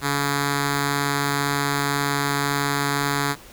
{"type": "tone with notch filter", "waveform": "5% pulse", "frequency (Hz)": 141.9, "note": "C#3", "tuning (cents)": 41, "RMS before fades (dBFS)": -23, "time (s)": [0.01, 3.36], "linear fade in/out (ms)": 50, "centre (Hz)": 590, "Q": 1.6, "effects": ["pink hiss -45 dBFS RMS until 3.52 s"]}